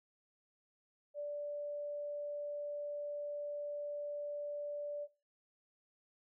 sine tone, 584 Hz, D5, 10 cents flat, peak -38 dBFS, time 1.14-5.08 s, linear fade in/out 50 ms, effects noise-tail reverb RT60 0.4 s tail -21 dB re dry

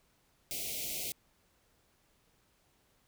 white band-stop noise, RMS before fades -38 dBFS, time 0.51-1.12 s, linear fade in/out 0 ms, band 750 to 2100 Hz, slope 96 dB/octave, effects pink hiss -71 dBFS RMS until 3.07 s

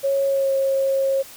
sine tone with pitch glide, 550 to 541.2 Hz, C#5 to C#5, -14 to -42 cents, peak -17 dBFS, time 0.03-1.23 s, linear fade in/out 20 ms, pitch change -28 cents, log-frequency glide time 0.27-0.52 s, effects white hiss -42 dBFS RMS until 1.36 s

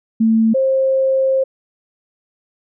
sine tone pair in turn, 223.4 / 531.3 Hz, A3 / C5, +27 / +26 cents, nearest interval octave + minor third, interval 1499 cents, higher second, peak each -10 / -12 dBFS, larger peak first, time 0.2-0.54 / 0.54-1.44 s, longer second, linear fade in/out 10 ms, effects none

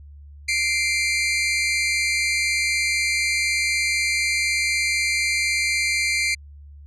sawtooth tone pair together, 2093 / 2349 Hz, C7 / D7, 0 / 0 cents, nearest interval major second, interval 200 cents, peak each -19 dBFS, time 0.48-6.35 s, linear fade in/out 10 ms, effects added 72 Hz sine -40 dBFS peak until 6.86 s + resampled to 22050 Hz

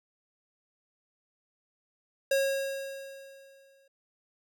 square tone with exponential decay, 545 Hz, C#5, 29 cents flat, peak -23 dBFS, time 2.31-3.88 s, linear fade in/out 5 ms, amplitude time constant 340 ms, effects none

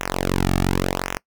sawtooth tone with flanger, 45.76 Hz, F#1, 18 cents flat, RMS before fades -22 dBFS, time 0-1.17 s, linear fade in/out 0 ms, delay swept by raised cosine 0.22 to 2.02 ms, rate 0.9 Hz, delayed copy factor -0.95, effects noise-tail reverb RT60 0.1 s tail -25 dB re dry

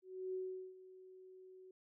sine tone with ADSR envelope, 373.1 Hz, F#4, 14 cents sharp, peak -38 dBFS, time 0.02-1.71 s, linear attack 320 ms, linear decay 400 ms, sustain -17 dB, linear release 3 ms, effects none

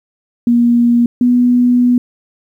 sine tone pair in turn, 238 / 245.4 Hz, A#3 / B3, +36 / -11 cents, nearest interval minor second, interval 53 cents, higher second, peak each -7 dBFS, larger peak neither, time 0.47-1.06 / 1.21-1.98 s, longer second, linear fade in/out 2 ms, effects 8-bit

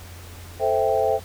sine chord, A minor seventh, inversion none, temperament equal, 440 / 523.3 / 659.3 / 784 Hz, A4 / C5 / E5 / G5, 0 / 0 / 0 / 0 cents, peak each -24 / -23 / -23 / -24 dBFS, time 0.59-1.2 s, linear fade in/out 50 ms, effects added 87 Hz sine -39 dBFS peak until 1.24 s + pink hiss -44 dBFS RMS until 1.24 s

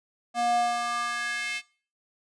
square tone with high-pass filter sweep, 237.9 Hz, A#3, 35 cents sharp, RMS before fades -28 dBFS, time 0.34-1.62 s, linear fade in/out 50 ms, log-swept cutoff 550 to 2400 Hz, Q 3.4, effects noise-tail reverb RT60 0.4 s tail -20 dB re dry + resampled to 22050 Hz

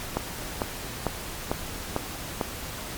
click train, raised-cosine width 1 ms, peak -10 dBFS, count 6, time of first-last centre 0.17-2.412 s, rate 2.23 Hz, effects pink hiss -36 dBFS RMS until 2.97 s + MP3 96 kbps

